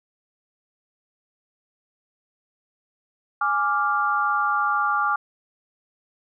sine chord, D diminished, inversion second, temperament equal, 830.6 / 1174.7 / 1396.9 Hz, Ab5 / D6 / F6, 0 / 0 / 0 cents, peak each -26 / -22 / -24 dBFS, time 3.41-5.16 s, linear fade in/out 5 ms, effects none

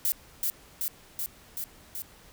violet noise with echo, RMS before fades -26 dBFS, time 0.05-0.12 s, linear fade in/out 0 ms, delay 380 ms, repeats 5, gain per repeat -2 dB, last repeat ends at 2.02 s, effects pink hiss -54 dBFS RMS until 2.32 s

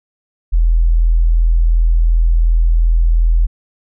sine tone, 41.38 Hz, E1, 7 cents sharp, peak -8 dBFS, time 0.52-3.47 s, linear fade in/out 20 ms, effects none

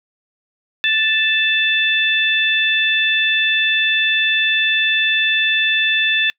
harmonic tone, 880 Hz, A5, in tune, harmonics 2 / 3 / 4, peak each -18 / -18 / -18 dBFS, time 0.84-6.3 s, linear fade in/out 0 ms, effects noise-tail reverb RT60 0.1 s tail -26 dB re dry

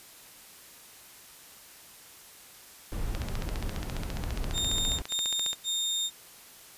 brown noise, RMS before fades -33 dBFS, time 2.92-5.02 s, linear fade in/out 0 ms
click train, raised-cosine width 0.2 ms, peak -19 dBFS, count 36, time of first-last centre 3.15-5.531 s, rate 14.7 Hz
30% pulse tone bursts, 3659 Hz, A#7, 33 cents flat, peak -25 dBFS, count 3, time 4.53-6.106 s, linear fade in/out 50 ms, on 470 ms, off 83 ms
effects white hiss -51 dBFS RMS until 6.77 s + resampled to 32000 Hz

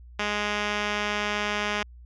5% pulse tone with low-pass filter, 207.7 Hz, G#3, in tune, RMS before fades -28 dBFS, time 0.19-1.83 s, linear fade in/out 5 ms, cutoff 4000 Hz, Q 2.1, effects added 60 Hz sine -44 dBFS peak until 2.05 s

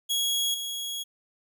sawtooth tone with level steps, 3322 Hz, G#7, in tune, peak -21 / -28 dBFS, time 0.09-1.04 s, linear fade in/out 20 ms, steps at 0.54 s, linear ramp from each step 2 ms, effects none

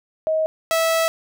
sine / sawtooth tone pair in turn, 632 / 653.5 Hz, D#5 / E5, +27 / -15 cents, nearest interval minor second, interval 58 cents, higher second, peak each -17 / -13 dBFS, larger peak second, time 0.27-0.46 / 0.71-1.08 s, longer second, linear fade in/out 0 ms, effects none

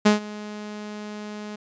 sawtooth tone with ADSR envelope, 210 Hz, G#3, 19 cents sharp, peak -8 dBFS, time 0.05-1.56 s, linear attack 13 ms, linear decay 130 ms, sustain -21 dB, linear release 8 ms, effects resampled to 16000 Hz

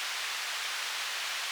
white band-pass noise, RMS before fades -35 dBFS, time 0-1.51 s, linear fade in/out 0 ms, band 1100 to 3800 Hz, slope 12 dB/octave, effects none

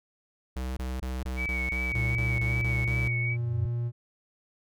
square tone bursts, 64 Hz, C2, 38 cents flat, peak -31 dBFS, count 11, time 0.56-3.08 s, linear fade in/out 5 ms, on 210 ms, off 21 ms
sine tone with vibrato, 2253 Hz, C#7, 28 cents sharp, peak -29 dBFS, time 1.36-3.37 s, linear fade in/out 50 ms, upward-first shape sine, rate 2.6 Hz, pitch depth 33 cents each way
triangle tone with pitch glide, 116.54 to 118.99 Hz, A#2 to A#2, 0 to +36 cents, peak -25 dBFS, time 1.92-3.92 s, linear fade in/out 50 ms, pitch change +36 cents, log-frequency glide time 2.49-3.04 s
sine tone with exponential growth, 92.5 Hz, F#2, in tune, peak -24 dBFS, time 3.15-3.66 s, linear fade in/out 5 ms, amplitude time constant 110 ms
effects none

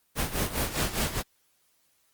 pink noise with tremolo, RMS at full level -26 dBFS, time 0.15-1.23 s, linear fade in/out 50 ms, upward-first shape sine, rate 4.9 Hz, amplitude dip 75%, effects white hiss -69 dBFS RMS until 2.13 s + Opus 24 kbps

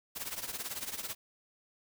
white noise with tremolo, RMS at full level -36 dBFS, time 0.15-1.15 s, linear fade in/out 20 ms, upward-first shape triangle, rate 18 Hz, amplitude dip 85%, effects none

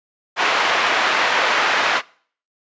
pink band-pass noise, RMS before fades -18 dBFS, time 0.36-2.02 s, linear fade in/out 50 ms, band 840 to 2700 Hz, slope 12 dB/octave, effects noise-tail reverb RT60 0.5 s tail -23 dB re dry + resampled to 16000 Hz

